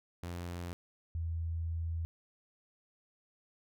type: tone pair in turn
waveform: sawtooth / sine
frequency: 87.2 / 82.58 Hz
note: F2 / E2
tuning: -2 / +4 cents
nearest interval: minor second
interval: 94 cents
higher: first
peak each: -35 / -33 dBFS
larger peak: second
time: 0.23-0.73 / 1.15-2.05 s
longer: second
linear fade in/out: 0 ms
effects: none

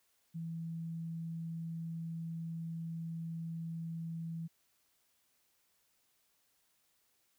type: tone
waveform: sine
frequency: 164.81 Hz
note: E3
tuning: in tune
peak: -38 dBFS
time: 0.34-4.48 s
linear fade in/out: 20 ms
effects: white hiss -75 dBFS RMS until 7.38 s

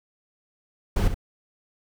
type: noise with echo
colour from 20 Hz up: brown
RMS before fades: -20 dBFS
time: 0.96-1.08 s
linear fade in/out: 5 ms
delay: 64 ms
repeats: 1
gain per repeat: -9 dB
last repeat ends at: 1.144 s
effects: none

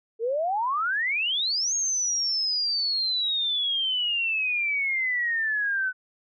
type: exponential two-way sweep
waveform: sine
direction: up then down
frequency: 434.3 to 6580 to 1496 Hz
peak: -23 dBFS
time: 0.19-5.93 s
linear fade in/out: 50 ms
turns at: 1.74 s
effects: none

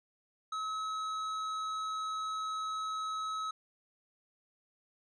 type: tone with tanh clipping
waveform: triangle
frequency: 1286 Hz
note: E6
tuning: 43 cents flat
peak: -36 dBFS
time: 0.52-3.51 s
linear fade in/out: 5 ms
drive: 15 dB
effects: resampled to 22050 Hz

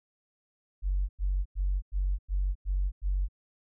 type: tone bursts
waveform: sine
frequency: 47.04 Hz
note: F#1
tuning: 29 cents sharp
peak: -24 dBFS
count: 7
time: 0.82-3.286 s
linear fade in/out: 50 ms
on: 270 ms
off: 96 ms
effects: tanh soft clip ceiling -20 dBFS

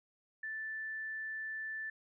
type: tone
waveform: sine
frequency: 1760 Hz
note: A6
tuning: in tune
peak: -38 dBFS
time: 0.43-1.9 s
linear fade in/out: 5 ms
effects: none

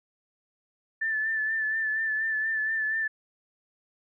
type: tone with vibrato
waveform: sine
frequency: 1760 Hz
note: A6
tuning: in tune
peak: -25 dBFS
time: 1.01-3.08 s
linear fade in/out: 10 ms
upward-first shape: sine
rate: 4.2 Hz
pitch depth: 33 cents each way
effects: none

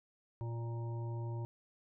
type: harmonic tone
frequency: 116.54 Hz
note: A#2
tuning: in tune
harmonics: 1 / 3 / 5 / 7 / 8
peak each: -37 / -48 / -54 / -59 / -52 dBFS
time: 0.41-1.45 s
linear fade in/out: 0 ms
effects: none

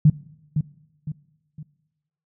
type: tone with echo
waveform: sine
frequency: 151.6 Hz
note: D#3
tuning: 45 cents flat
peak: -9 dBFS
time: 0.05-0.1 s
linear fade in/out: 5 ms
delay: 510 ms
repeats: 3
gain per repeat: -8 dB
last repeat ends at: 1.63 s
effects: noise-tail reverb RT60 1.0 s tail -20 dB re dry

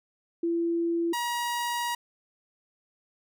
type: tone pair in turn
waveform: sine / sawtooth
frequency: 337.5 / 954.6 Hz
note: E4 / A#5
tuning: +41 / +41 cents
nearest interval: octave + tritone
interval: 1800 cents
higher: second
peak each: -24 / -24 dBFS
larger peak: neither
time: 0.43-1.13 / 1.13-1.95 s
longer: second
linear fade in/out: 5 ms
effects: none

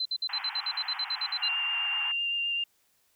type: tone bursts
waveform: sine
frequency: 4062 Hz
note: B7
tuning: 48 cents sharp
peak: -27 dBFS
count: 14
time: 0-1.485 s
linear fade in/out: 5 ms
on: 55 ms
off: 55 ms
type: band-pass noise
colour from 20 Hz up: pink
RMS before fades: -40 dBFS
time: 0.29-2.12 s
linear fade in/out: 5 ms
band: 770 to 3100 Hz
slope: 96 dB/octave
type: tone with vibrato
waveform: sine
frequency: 2793 Hz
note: F7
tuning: 1 cent flat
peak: -27 dBFS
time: 1.42-2.64 s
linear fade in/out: 5 ms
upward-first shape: triangle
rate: 7.8 Hz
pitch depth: 15 cents each way
effects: white hiss -69 dBFS RMS until 3.15 s

